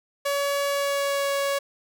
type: tone with pitch glide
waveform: sawtooth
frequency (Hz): 565 to 558.8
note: C#5 to C#5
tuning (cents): +33 to +14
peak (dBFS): -19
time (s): 0.25-1.59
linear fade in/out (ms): 10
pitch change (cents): -19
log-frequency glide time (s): 0.66-1.33
effects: none